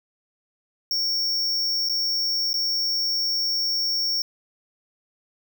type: tone with dropouts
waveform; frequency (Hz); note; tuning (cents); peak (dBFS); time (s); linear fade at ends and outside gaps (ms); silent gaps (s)
square; 5490; F8; -31; -22; 0.91-4.22; 1; 1.888-1.896 / 2.531-2.541
effects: none